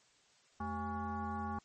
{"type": "tone with frequency modulation", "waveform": "sine", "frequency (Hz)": 520, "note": "C5", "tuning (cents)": -11, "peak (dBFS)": -36, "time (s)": [0.6, 1.59], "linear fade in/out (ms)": 5, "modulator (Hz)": 302, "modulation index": 2.3, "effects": ["white hiss -68 dBFS RMS until 1.64 s", "MP3 32 kbps"]}